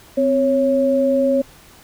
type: tone pair together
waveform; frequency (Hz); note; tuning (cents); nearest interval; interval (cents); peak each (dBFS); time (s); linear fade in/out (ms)
sine; 259.6 / 551; C4 / C#5; -13 / -11; octave + minor second; 1302; -18 / -15; 0.17-1.42; 10
effects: pink hiss -46 dBFS RMS until 1.83 s